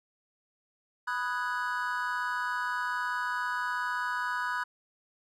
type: chord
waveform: triangle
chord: G# minor seventh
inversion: first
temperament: equal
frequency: 987.8 / 1244.5 / 1480 / 1661.2 Hz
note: B5 / D#6 / F#6 / G#6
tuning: 0 / 0 / 0 / 0 cents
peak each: -32 / -35 / -32 / -36 dBFS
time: 1.07-4.64 s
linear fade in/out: 10 ms
effects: none